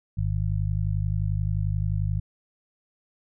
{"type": "harmonic tone", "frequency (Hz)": 51.4, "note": "G#1", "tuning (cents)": -17, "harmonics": [1, 2, 3], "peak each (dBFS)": [-28, -25, -30], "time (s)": [0.17, 2.2], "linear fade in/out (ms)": 10, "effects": []}